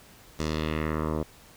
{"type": "tone with low-pass filter sweep", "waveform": "10% pulse", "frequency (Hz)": 77.78, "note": "D#2", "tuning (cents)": 0, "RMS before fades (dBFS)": -29, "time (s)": [0.39, 1.23], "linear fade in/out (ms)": 5, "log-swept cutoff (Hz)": [6800, 720], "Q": 1.8, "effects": ["pink hiss -53 dBFS RMS until 1.56 s"]}